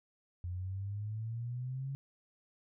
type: exponential sweep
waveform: sine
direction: up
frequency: 87.5 to 138.59 Hz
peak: -36 dBFS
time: 0.44-1.95 s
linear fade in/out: 0 ms
effects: none